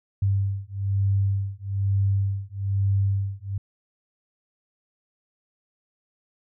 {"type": "beating tone pair", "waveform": "sine", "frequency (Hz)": [98, 99.1], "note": ["G2", "G2"], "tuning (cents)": [0, 19], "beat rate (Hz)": 1.1, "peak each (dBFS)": -24, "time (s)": [0.22, 3.58], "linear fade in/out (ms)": 5, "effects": []}